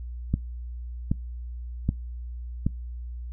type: click train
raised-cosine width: 5 ms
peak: -10 dBFS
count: 4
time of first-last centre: 0.34-2.666 s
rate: 1.29 Hz
effects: noise-tail reverb RT60 0.2 s tail -24 dB re dry + added 60 Hz sine -33 dBFS peak until 3.32 s